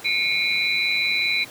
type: tone cluster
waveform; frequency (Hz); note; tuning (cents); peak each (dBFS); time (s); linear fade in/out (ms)
sine; 2180 / 2350 / 2455 / 3970; C#7 / D7 / D#7 / B7; -29 / +1 / -24 / +8; -25 / -25 / -26 / -24; 0.04-1.45; 20
effects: pink hiss -41 dBFS RMS until 1.5 s + high-pass 150 Hz 12 dB/octave